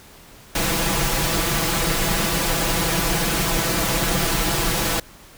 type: noise with comb filter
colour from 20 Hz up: pink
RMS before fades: -21 dBFS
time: 0.55-5 s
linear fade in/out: 5 ms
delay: 6 ms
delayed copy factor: +0.95
effects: pink hiss -46 dBFS RMS until 5.37 s